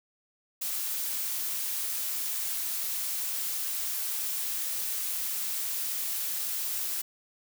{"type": "noise", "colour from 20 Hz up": "blue", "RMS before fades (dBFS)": -32, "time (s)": [0.61, 7.02], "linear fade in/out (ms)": 10, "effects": []}